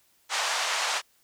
pink band-pass noise, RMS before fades -28 dBFS, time 0.29-1.02 s, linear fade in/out 50 ms, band 720 to 7600 Hz, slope 24 dB/octave, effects white hiss -65 dBFS RMS until 1.23 s

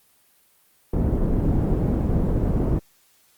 pink low-pass noise, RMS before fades -21 dBFS, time 0.93-2.79 s, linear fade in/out 5 ms, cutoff 360 Hz, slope 12 dB/octave, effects white hiss -60 dBFS RMS until 3.37 s + Opus 32 kbps

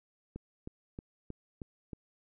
click train, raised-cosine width 3 ms, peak -28 dBFS, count 6, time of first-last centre 0.36-1.932 s, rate 3.18 Hz, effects none

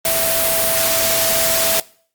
sine tone in noise, 659.3 Hz, E5, in tune, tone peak -20 dBFS, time 0.05-1.8 s, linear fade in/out 2 ms, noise white, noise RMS -17 dBFS, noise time 0.05-1.8 s, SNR -6 dB, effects noise-tail reverb RT60 0.5 s tail -22 dB re dry + Opus 32 kbps

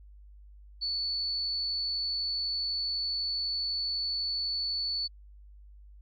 sine tone, 4456 Hz, C#8, 8 cents sharp, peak -29 dBFS, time 0.81-5.08 s, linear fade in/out 20 ms, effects added 50 Hz sine -49 dBFS peak until 6.01 s + Opus 48 kbps

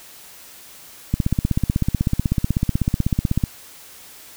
click train, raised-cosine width 5 ms, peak -5 dBFS, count 38, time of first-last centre 1.14-3.438 s, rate 16.1 Hz, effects white hiss -43 dBFS RMS until 4.36 s

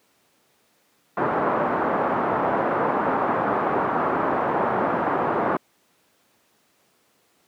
white low-pass noise, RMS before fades -22 dBFS, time 1.17-5.57 s, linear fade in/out 5 ms, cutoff 1200 Hz, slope 24 dB/octave, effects pink hiss -63 dBFS RMS until 7.47 s + high-pass 200 Hz 12 dB/octave

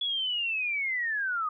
sine linear sweep, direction down, 3409 to 1212 Hz, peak -27 dBFS, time 0.01-1.49 s, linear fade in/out 5 ms, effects none

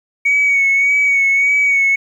sine tone with vibrato, 2238 Hz, C#7, 16 cents sharp, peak -9 dBFS, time 0.25-1.96 s, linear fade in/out 10 ms, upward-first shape sine, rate 1.7 Hz, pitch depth 34 cents each way, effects tanh soft clip ceiling -7 dBFS + 8-bit

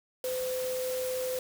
sine tone in noise, 510 Hz, C5, 44 cents flat, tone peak -30 dBFS, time 0.24-1.39 s, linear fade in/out 2 ms, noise white, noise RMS -40 dBFS, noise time 0.24-1.39 s, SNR +7 dB, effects none

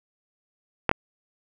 clicks, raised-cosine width 0.5 ms, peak -4 dBFS, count 2, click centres 0.893 / 0.914 s, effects none

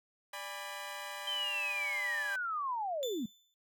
15% pulse chord, G# diminished, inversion second, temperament equal with one note detuned, 587.3 / 814 / 987.8 Hz, D5 / G#5 / B5, 0 / -35 / 0 cents, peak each -39 dBFS, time 0.33-2.36 s, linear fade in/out 5 ms
sine linear sweep, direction down, 3136 to 198 Hz, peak -33 dBFS, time 1.27-3.26 s, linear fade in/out 5 ms
35% pulse tone with exponential decay, 3520 Hz, A7, in tune, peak -34 dBFS, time 3.03-3.54 s, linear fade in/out 0 ms, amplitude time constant 110 ms
effects noise-tail reverb RT60 0.1 s tail -21 dB re dry

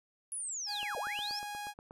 sine linear two-way sweep, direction down then up, 10548 to 440 to 5520 Hz, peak -36 dBFS, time 0.32-1.39 s, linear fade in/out 0 ms, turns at 0.98 s
sawtooth tone, 826 Hz, G#5, 10 cents flat, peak -35 dBFS, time 0.66-1.74 s, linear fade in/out 50 ms
click train, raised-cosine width 1 ms, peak -35 dBFS, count 10, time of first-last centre 0.83-1.909 s, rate 8.34 Hz
effects resampled to 32000 Hz

